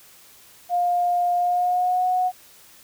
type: tone with pitch glide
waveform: sine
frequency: 707 to 733.2 Hz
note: F5 to F#5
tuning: +21 to -16 cents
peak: -18 dBFS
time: 0.69-2.32 s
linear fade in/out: 50 ms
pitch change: +63 cents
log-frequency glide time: 1.37-2.06 s
effects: white hiss -50 dBFS RMS until 2.83 s